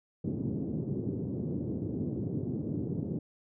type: band-pass noise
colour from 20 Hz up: pink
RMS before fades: -34 dBFS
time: 0.24-3.19 s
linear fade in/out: 5 ms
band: 110 to 360 Hz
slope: 24 dB/octave
effects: none